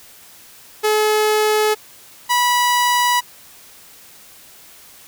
sawtooth tone pair in turn, 427.5 / 977.6 Hz, A4 / B5, -50 / -18 cents, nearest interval octave + major second, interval 1432 cents, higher second, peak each -10 dBFS, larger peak neither, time 0.83-1.75 / 2.29-3.21 s, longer neither, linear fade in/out 20 ms, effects white hiss -44 dBFS RMS until 5.07 s

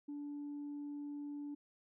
sine tone, 290 Hz, D4, 22 cents flat, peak -40 dBFS, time 0.08-1.55 s, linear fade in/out 10 ms, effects tanh soft clip ceiling -39 dBFS

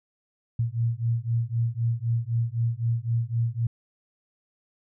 sine beating tone pair, 114.5 / 118.4 Hz, A#2 / A#2, -31 / +27 cents, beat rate 3.9 Hz, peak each -26 dBFS, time 0.59-3.67 s, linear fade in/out 5 ms, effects none

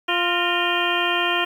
harmonic tone with a mistuned harmonic, 349.2 Hz, F4, in tune, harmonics 1 / 2 / 3 / 4 / 5 / 7 / 8 / 9, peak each -27 / -27 / -27 / -27 / -27 / -27 / -27 / -27 dBFS, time 0.08-1.45 s, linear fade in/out 10 ms, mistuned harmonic 5, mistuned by +81 cents, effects 8-bit

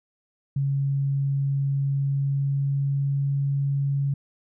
sine tone with pitch glide, 138.59 to 139.55 Hz, C#3 to C#3, 0 to +12 cents, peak -21 dBFS, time 0.56-4.14 s, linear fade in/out 5 ms, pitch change +12 cents, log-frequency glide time 1.82-3.36 s, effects none

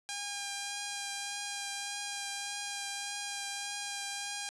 5% pulse tone with vibrato, 807 Hz, G#5, 50 cents flat, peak -24 dBFS, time 0.09-4.49 s, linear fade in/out 0 ms, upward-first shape triangle, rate 1.7 Hz, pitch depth 15 cents each way, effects resampled to 22050 Hz + 10-bit

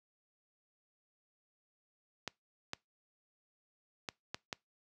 clicks, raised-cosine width 0.2 ms, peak -20 dBFS, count 5, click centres 2.277 / 2.734 / 4.088 / 4.345 / 4.528 s, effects noise-tail reverb RT60 0.2 s tail -24 dB re dry + high-pass 80 Hz 12 dB/octave

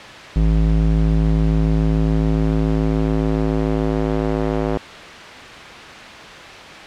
square tone with band-pass filter sweep, 53.5 Hz, A1, 48 cents flat, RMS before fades -17 dBFS, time 0.36-4.78 s, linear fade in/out 0 ms, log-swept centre 120 to 460 Hz, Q 0.96, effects white hiss -34 dBFS RMS until 6.86 s + low-pass 3000 Hz 12 dB/octave

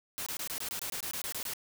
white noise bursts, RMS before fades -37 dBFS, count 13, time 0.18-1.535 s, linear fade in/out 0 ms, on 83 ms, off 23 ms, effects none

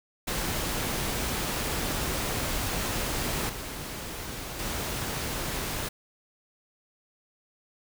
pink noise with level steps, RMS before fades -30 / -37 / -32 dBFS, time 0.27-5.89 s, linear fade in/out 10 ms, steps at 3.49 / 4.59 s, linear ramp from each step 5 ms, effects none

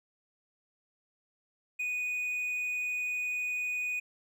triangle tone, 2478 Hz, D#7, 8 cents flat, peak -29 dBFS, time 1.79-4 s, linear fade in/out 10 ms, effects none

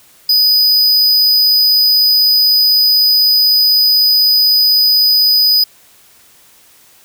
square tone, 4978 Hz, D#8, in tune, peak -8 dBFS, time 0.29-5.64 s, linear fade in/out 5 ms, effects white hiss -46 dBFS RMS until 7.04 s

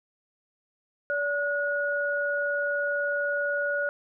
sine tone pair together, 575.2 / 1451 Hz, D5 / F#6, -36 / -34 cents, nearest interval octave + major third, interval 1602 cents, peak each -28 / -27 dBFS, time 1.1-3.89 s, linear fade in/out 0 ms, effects none

